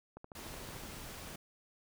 click train, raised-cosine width 1 ms, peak -34 dBFS, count 10, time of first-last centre 0.17-0.837 s, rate 13.5 Hz
pink noise, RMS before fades -47 dBFS, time 0.35-1.36 s, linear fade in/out 5 ms
effects none

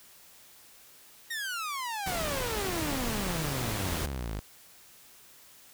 sawtooth exponential sweep, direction down, 1894 to 49 Hz, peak -29 dBFS, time 1.3-4.4 s, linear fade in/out 10 ms
pink noise, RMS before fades -34 dBFS, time 2.06-4.06 s, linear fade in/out 5 ms
effects white hiss -55 dBFS RMS until 5.73 s

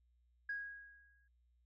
sine tone with exponential decay, 1647 Hz, G#6, 15 cents flat, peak -36 dBFS, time 0.49-1.28 s, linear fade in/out 5 ms, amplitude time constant 170 ms, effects tanh soft clip ceiling -32 dBFS + added 60 Hz sine -70 dBFS peak until 1.65 s

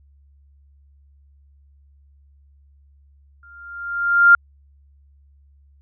sine tone with exponential growth, 1396.9 Hz, F6, in tune, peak -5 dBFS, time 3.43-4.35 s, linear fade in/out 2 ms, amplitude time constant 200 ms, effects added 70 Hz sine -50 dBFS peak until 5.81 s

